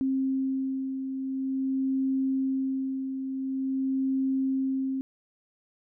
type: beating tone pair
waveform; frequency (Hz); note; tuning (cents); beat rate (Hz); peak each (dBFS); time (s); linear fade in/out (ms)
sine; 266 / 266.47; C4 / C4; +29 / +32; 0.47; -26 / -35; 0.01-5.01; 0
effects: none